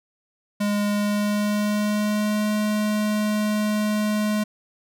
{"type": "tone with pitch glide", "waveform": "square", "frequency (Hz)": [205.9, 211.4], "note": ["G#3", "G#3"], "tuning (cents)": [-15, 31], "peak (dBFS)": -21, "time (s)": [0.6, 4.44], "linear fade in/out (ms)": 10, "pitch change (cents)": 46, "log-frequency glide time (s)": [0.87, 2.51], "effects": []}